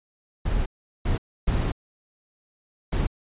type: noise bursts at uneven times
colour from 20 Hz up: brown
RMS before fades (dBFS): -23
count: 4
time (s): 0.45-0.66 / 1.05-1.18 / 1.47-1.72 / 2.92-3.07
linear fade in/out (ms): 10
effects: resampled to 8000 Hz